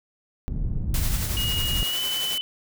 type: low-pass noise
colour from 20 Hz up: pink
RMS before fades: -26 dBFS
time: 0.48-1.83 s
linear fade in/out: 0 ms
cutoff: 130 Hz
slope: 12 dB/octave
type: noise with tremolo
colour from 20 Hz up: white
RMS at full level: -30 dBFS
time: 0.94-2.38 s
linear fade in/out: 2 ms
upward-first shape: sine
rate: 11 Hz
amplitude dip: 35%
type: tone with pitch glide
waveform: sine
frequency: 2880 to 3013 Hz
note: F#7 to F#7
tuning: -47 to +31 cents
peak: -25 dBFS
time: 1.37-2.41 s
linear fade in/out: 0 ms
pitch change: +78 cents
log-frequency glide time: 1.85-2.01 s
effects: none